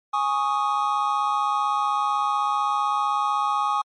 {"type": "chord", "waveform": "triangle", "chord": "Ab suspended fourth", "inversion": "none", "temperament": "equal", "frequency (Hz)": [830.6, 1108.7, 1244.5], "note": ["Ab5", "Db6", "Eb6"], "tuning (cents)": [0, 0, 0], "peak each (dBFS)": -23, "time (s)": [0.13, 3.82], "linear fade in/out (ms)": 10, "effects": ["MP3 48 kbps"]}